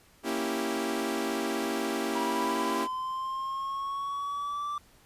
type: chord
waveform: sawtooth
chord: A# diminished seventh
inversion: none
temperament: equal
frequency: 233.1 / 277.2 / 329.6 / 392 Hz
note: A#3 / C#4 / E4 / G4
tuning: 0 / 0 / 0 / 0 cents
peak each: -31 / -31 / -30 / -30 dBFS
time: 0.23-2.88 s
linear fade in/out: 50 ms
type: linear sweep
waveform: triangle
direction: up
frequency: 965 to 1174.7 Hz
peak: -29 dBFS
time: 2.15-4.78 s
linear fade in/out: 2 ms
effects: pink hiss -60 dBFS RMS until 5.05 s + resampled to 32000 Hz